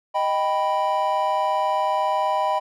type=chord; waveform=triangle; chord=Eb augmented; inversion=none; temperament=equal; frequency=622.3 / 784 / 987.8 Hz; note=Eb5 / G5 / B5; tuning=0 / 0 / 0 cents; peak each=-23 / -22 / -21 dBFS; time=0.14-2.6 s; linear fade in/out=20 ms; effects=none